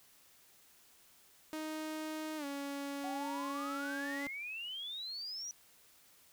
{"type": "tone with pitch glide", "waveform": "sawtooth", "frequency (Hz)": [311.6, 280.8], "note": ["D#4", "C#4"], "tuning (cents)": [3, 22], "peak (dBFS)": -35, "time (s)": [1.53, 4.27], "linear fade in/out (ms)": 0, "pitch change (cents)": -181, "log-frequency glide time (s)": [2.37, 2.45]}
{"type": "exponential sweep", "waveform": "sine", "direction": "up", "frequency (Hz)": [740, 5920], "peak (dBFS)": -40, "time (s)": [3.04, 5.51], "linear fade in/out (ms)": 0}
{"effects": ["white hiss -64 dBFS RMS until 6.32 s"]}